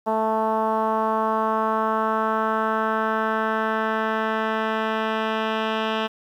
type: tone with low-pass filter sweep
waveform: 10% pulse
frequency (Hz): 220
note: A3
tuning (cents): 0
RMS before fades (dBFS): -23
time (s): 0.06-6.08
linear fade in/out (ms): 20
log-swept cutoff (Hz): 870 to 2700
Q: 2.4
effects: 9-bit